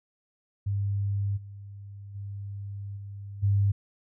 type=tone with level steps; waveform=sine; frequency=100 Hz; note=G2; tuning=35 cents sharp; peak=-25 / -40 / -34 / -37 / -20 dBFS; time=0.66-3.72 s; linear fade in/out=10 ms; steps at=1.36 / 2.14 / 2.96 / 3.42 s; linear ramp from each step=20 ms; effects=none